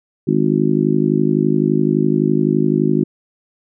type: harmonic tone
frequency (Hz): 51.8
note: G#1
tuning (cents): -4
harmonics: 3 / 4 / 5 / 6 / 7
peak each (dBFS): -19 / -19 / -19 / -19 / -19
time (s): 0.27-3.04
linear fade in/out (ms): 10
effects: none